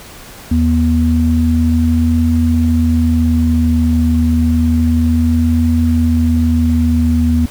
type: tone pair together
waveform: sine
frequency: 80.6 / 241.5 Hz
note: E2 / B3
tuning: -38 / -39 cents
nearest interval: octave + perfect fifth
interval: 1899 cents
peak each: -12 dBFS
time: 0.51-7.46 s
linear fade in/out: 5 ms
effects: pink hiss -35 dBFS RMS until 7.5 s